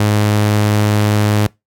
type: tone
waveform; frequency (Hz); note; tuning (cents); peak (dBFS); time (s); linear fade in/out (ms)
sawtooth; 105; G#2; +19; -7; 0-1.47; 5
effects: noise-tail reverb RT60 0.2 s tail -25 dB re dry + AAC 64 kbps